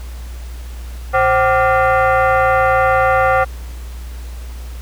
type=tone with frequency modulation; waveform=sine; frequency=116.54 Hz; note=A#2; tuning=in tune; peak=-10 dBFS; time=1.13-3.45 s; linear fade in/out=20 ms; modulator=645 Hz; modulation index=2.2; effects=added 60 Hz sine -26 dBFS peak until 4.81 s + pink hiss -41 dBFS RMS until 4.81 s